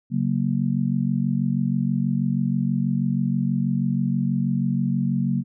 sine chord, F# major, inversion second, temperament just, 138.75 / 185 / 231.2 Hz, C#3 / F#3 / A#3, +2 / 0 / -14 cents, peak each -24 dBFS, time 0.1-5.44 s, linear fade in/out 50 ms, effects none

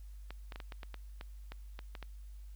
clicks, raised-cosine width 0.3 ms, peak -29 dBFS, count 12, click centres 0.306 / 0.522 / 0.559 / 0.602 / 0.722 / 0.832 / 0.943 / 1.211 / 1.52 / 1.791 / 1.952 / 2.027 s, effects added 50 Hz sine -46 dBFS peak until 2.55 s + white hiss -70 dBFS RMS until 2.55 s

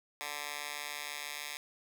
10% pulse tone with high-pass filter sweep, 146.5 Hz, D3, 4 cents flat, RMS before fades -41 dBFS, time 0.21-1.57 s, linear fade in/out 0 ms, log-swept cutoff 1300 to 2100 Hz, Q 0.84, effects none

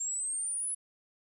sine exponential sweep, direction up, 7360 to 10290 Hz, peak -30 dBFS, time 0-0.75 s, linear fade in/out 10 ms, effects tanh soft clip ceiling -28 dBFS + 11-bit

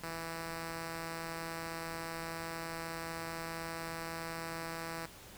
5% pulse tone, 164.81 Hz, E3, in tune, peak -28 dBFS, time 0.03-5.06 s, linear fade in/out 5 ms, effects pink hiss -53 dBFS RMS until 5.37 s

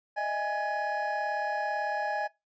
triangle tone cluster, 611 / 649 / 825 / 1687 Hz, D#5 / E5 / G#5 / G#6, -32 / -27 / -12 / +27 cents, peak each -34 / -37 / -29 / -33 dBFS, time 0.16-2.28 s, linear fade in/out 20 ms, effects noise-tail reverb RT60 0.2 s tail -21 dB re dry + resampled to 16000 Hz

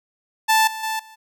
sawtooth tone with level steps, 880 Hz, A5, in tune, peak -10 / -25 / -19 / -39 dBFS, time 0.48-1.16 s, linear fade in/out 20 ms, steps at 0.67 / 0.83 / 0.99 s, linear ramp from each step 5 ms, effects none

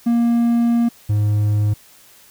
triangle tone pair in turn, 235 / 104.68 Hz, A#3 / G#2, +14 / +14 cents, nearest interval octave + major second, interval 1400 cents, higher first, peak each -11 / -12 dBFS, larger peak first, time 0.06-0.89 / 1.09-1.74 s, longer first, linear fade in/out 10 ms, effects white hiss -48 dBFS RMS until 2.3 s

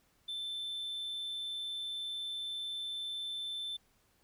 sine tone, 3538 Hz, A7, 9 cents sharp, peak -34 dBFS, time 0.28-3.77 s, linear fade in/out 10 ms, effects tanh soft clip ceiling -36 dBFS + pink hiss -71 dBFS RMS until 4.23 s

